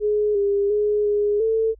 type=tone with pitch steps; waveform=sine; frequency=419.7 / 402.3 / 417.8 / 413.6 / 445.5 Hz; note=G#4 / G4 / G#4 / G#4 / A4; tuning=+18 / +45 / +10 / -7 / +22 cents; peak=-17 dBFS; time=0-1.75 s; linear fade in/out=50 ms; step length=350 ms; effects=added 50 Hz sine -46 dBFS peak until 1.79 s